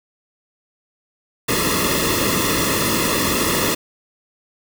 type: noise with comb filter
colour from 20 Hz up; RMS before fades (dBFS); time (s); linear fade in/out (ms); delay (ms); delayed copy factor
pink; -19; 1.48-3.75; 10; 1.3; -0.95
effects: none